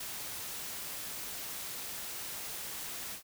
white noise with ADSR envelope, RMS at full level -38 dBFS, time 0-3.23 s, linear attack 8 ms, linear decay 4 ms, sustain -3 dB, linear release 100 ms, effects none

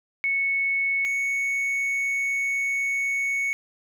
sine / triangle tone pair in turn, 2209 / 2218 Hz, C#7 / C#7, -7 / 0 cents, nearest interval unison, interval 7 cents, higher second, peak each -21 dBFS, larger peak neither, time 0.24-1.05 / 1.05-3.53 s, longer second, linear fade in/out 0 ms, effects none

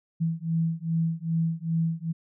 sine beating tone pair, 163 / 165.5 Hz, E3 / E3, -19 / +7 cents, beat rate 2.5 Hz, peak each -27 dBFS, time 0.2-2.13 s, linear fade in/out 20 ms, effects none

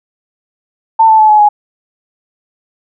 sine tone with pitch steps, 894 / 878.6 / 863.5 / 848.7 / 834.1 Hz, A5 / A5 / A5 / G#5 / G#5, +27 / -3 / -33 / +37 / +7 cents, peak -3 dBFS, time 0.99-1.49 s, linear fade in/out 10 ms, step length 100 ms, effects none

